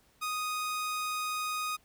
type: tone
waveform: sawtooth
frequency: 1244.5 Hz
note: D#6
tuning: in tune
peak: -28 dBFS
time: 0.21-1.77 s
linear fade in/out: 20 ms
effects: pink hiss -66 dBFS RMS until 1.84 s